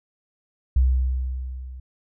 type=tone with level ramp; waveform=sine; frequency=64 Hz; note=C2; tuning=38 cents flat; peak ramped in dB=-13 to -35 dBFS; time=0.76-1.8 s; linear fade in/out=5 ms; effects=none